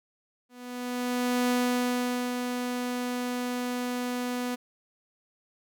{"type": "tone with ADSR envelope", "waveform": "sawtooth", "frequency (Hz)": 246.9, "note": "B3", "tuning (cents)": 0, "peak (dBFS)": -19, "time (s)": [0.49, 4.56], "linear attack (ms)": 1000, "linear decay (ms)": 830, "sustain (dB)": -6, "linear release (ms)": 18, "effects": []}